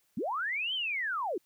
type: linear two-way sweep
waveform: sine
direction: up then down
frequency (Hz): 164.81 to 3183 to 306.1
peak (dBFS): -30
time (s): 0.17-1.38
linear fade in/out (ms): 5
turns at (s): 0.74
effects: white hiss -72 dBFS RMS until 1.45 s